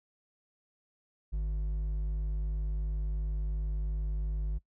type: tone with hard clipping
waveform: triangle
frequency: 51.4 Hz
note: G#1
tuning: 17 cents flat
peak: -31 dBFS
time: 1.32-4.59 s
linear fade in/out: 20 ms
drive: 8 dB
effects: noise-tail reverb RT60 0.1 s tail -21 dB re dry